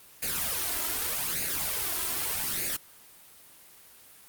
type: noise with flanger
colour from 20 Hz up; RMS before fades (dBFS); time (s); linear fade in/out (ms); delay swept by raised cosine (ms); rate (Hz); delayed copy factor
white; -30; 0.22-2.77; 10; 0.44 to 3.04; 0.83; +0.7
effects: white hiss -53 dBFS RMS until 4.28 s + Opus 32 kbps